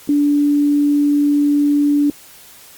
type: tone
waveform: sine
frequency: 290.1 Hz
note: D4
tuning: 21 cents flat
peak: -11 dBFS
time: 0.09-2.1 s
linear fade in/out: 2 ms
effects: white hiss -42 dBFS RMS until 2.77 s + Opus 48 kbps